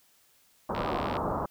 white low-pass noise, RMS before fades -31 dBFS, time 0.69-1.46 s, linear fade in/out 5 ms, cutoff 1200 Hz, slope 48 dB/octave
click train, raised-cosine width 0.3 ms, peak -20 dBFS, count 31, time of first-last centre 0.75-1.168 s, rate 71.7 Hz
effects white hiss -64 dBFS RMS until 1.5 s

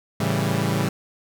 sawtooth chord, A dominant seventh, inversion none, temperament equal, 110 / 138.59 / 164.81 / 196 Hz, A2 / C#3 / E3 / G3, 0 / 0 / 0 / 0 cents, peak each -22 dBFS, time 0.2-0.89 s, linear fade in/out 5 ms, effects none

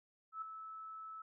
sine tone with ADSR envelope, 1306 Hz, E6, 17 cents flat, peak -38 dBFS, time 0.32-1.22 s, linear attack 99 ms, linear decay 4 ms, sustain -8 dB, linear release 4 ms, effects none

